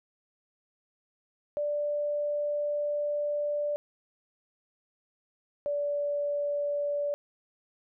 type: tone pair in turn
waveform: sine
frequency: 587.3 / 578.9 Hz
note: D5 / D5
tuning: 0 / -25 cents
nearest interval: unison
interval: 25 cents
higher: first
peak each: -27 dBFS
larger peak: neither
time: 1.57-3.76 / 5.66-7.14 s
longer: first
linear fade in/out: 0 ms
effects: none